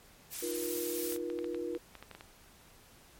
blue noise, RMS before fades -38 dBFS, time 0.3-1.18 s, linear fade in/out 50 ms
sine chord, Eb suspended second, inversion none, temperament equal with one note detuned, 311.1 / 349.2 / 478.4 Hz, Eb4 / F4 / Bb4, 0 / 0 / +45 cents, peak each -41 / -37 / -38 dBFS, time 0.42-1.78 s, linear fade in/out 10 ms
clicks, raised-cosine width 0.3 ms, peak -30 dBFS, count 12, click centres 1.123 / 1.162 / 1.301 / 1.389 / 1.444 / 1.546 / 1.75 / 1.953 / 2.026 / 2.113 / 2.15 / 2.209 s
effects pink hiss -59 dBFS RMS until 3.19 s + MP3 64 kbps

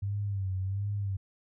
sine tone with vibrato, 98 Hz, G2, in tune, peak -29 dBFS, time 0.02-1.17 s, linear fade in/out 10 ms, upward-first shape sine, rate 1.4 Hz, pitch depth 76 cents each way, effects none

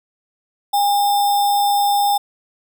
sine tone with sample-and-hold, 812 Hz, G#5, 39 cents flat, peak -13 dBFS, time 0.73-2.18 s, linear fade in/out 10 ms, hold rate 4410 Hz, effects none

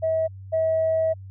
sine tone pair in turn, 643 / 643 Hz, E5 / E5, -43 / -43 cents, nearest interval unison, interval 0 cents, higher neither, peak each -19 / -18 dBFS, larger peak second, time 0.02-0.28 / 0.52-1.14 s, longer second, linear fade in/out 20 ms, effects tanh soft clip ceiling -14 dBFS + added 96 Hz sine -37 dBFS peak until 1.3 s

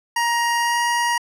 25% pulse tone with pitch glide, 942 to 949.1 Hz, A#5 to A#5, +18 to +31 cents, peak -14 dBFS, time 0.16-1.18 s, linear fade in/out 5 ms, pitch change +13 cents, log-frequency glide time 0.59-0.81 s, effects low-pass 12000 Hz 12 dB/octave

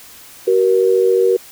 sine tone pair together, 378.8 / 473.1 Hz, F#4 / A#4, +41 / +26 cents, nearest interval major third, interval 385 cents, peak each -13 dBFS, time 0.47-1.37 s, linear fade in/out 10 ms, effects white hiss -40 dBFS RMS until 1.51 s

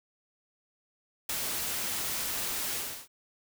white noise with ADSR envelope, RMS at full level -30 dBFS, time 1.29-3.08 s, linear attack 5 ms, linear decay 15 ms, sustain -3 dB, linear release 330 ms, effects none

